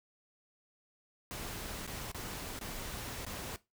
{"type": "noise with dropouts", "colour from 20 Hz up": "pink", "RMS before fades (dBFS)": -42, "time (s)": [1.31, 3.56], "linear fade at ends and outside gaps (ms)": 0, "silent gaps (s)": [[1.865, 1.876], [2.116, 2.146], [2.59, 2.612], [3.25, 3.265]], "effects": ["noise-tail reverb RT60 0.2 s tail -17 dB re dry"]}